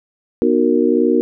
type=chord; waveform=sine; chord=B major seventh; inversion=none; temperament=just; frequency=246.9 / 308.7 / 370.4 / 463 Hz; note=B3 / D#4 / F#4 / A#4; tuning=0 / -14 / +2 / -12 cents; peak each=-17 dBFS; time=0.42-1.21 s; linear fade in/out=0 ms; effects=none